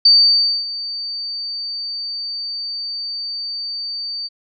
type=tone with ADSR envelope; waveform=sine; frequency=4600 Hz; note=D8; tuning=37 cents flat; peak=-6 dBFS; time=0.05-4.29 s; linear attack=6 ms; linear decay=590 ms; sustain=-17 dB; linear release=31 ms; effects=none